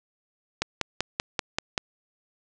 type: click train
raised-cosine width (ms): 0.2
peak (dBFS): -7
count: 7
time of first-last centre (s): 0.62-1.778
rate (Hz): 5.18
effects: resampled to 22050 Hz + 7-bit